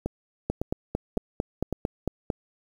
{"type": "two click trains", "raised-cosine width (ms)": 2, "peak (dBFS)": [-14, -12], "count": [4, 9], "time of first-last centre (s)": [[0.06, 1.727], [0.5, 2.302]], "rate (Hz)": [1.8, 4.44], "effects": ["8-bit"]}